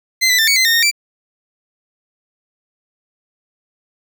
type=tone with pitch steps; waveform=20% pulse; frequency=2062 / 1990 / 1786 / 2235 / 2057 / 1836 / 1847 / 2338 Hz; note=C7 / B6 / A6 / C#7 / C7 / A#6 / A#6 / D7; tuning=-26 / +13 / +25 / +14 / -30 / -27 / -16 / -8 cents; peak=-6 dBFS; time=0.21-0.914 s; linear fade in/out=20 ms; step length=88 ms; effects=none